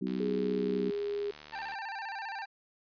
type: harmonic tone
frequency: 63.3 Hz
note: B1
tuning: 43 cents sharp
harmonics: 3 / 4 / 5 / 6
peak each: -34 / -36 / -38 / -40 dBFS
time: 0.01-0.91 s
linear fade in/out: 10 ms
type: click train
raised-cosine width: 0.2 ms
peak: -30 dBFS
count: 126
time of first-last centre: 0.07-1.737 s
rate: 75 Hz
type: tone with pitch glide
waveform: sine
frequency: 414.9 to 408 Hz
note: G#4 to G#4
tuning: -2 to -31 cents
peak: -31 dBFS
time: 0.2-1.31 s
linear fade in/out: 5 ms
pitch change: -29 cents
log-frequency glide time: 0.52-0.82 s
type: tone with vibrato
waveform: 25% pulse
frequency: 842 Hz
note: G#5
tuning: 24 cents sharp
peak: -33 dBFS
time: 1.52-2.46 s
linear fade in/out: 20 ms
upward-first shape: square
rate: 15 Hz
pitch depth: 110 cents each way
effects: resampled to 11025 Hz